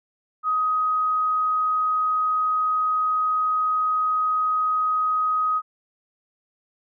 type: tone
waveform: sine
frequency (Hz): 1257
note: D#6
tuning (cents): +17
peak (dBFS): -19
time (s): 0.43-5.62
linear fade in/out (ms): 50
effects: none